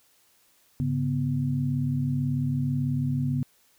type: tone cluster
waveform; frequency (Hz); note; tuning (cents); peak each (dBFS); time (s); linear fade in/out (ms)
sine; 101.9 / 140.1 / 246.4; G#2 / C#3 / B3; -32 / +19 / -4; -34 / -25 / -29; 0.8-3.43; 0
effects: white hiss -63 dBFS RMS until 3.78 s